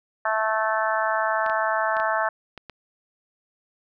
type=harmonic tone; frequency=218.9 Hz; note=A3; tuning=9 cents flat; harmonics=3 / 4 / 5 / 6 / 7 / 8; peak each=-26 / -27 / -28 / -29 / -29 / -30 dBFS; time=0.25-2.29 s; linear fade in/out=5 ms
type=clicks; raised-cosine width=0.3 ms; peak=-22 dBFS; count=6; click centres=1.463 / 1.498 / 1.968 / 2 / 2.577 / 2.697 s
effects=none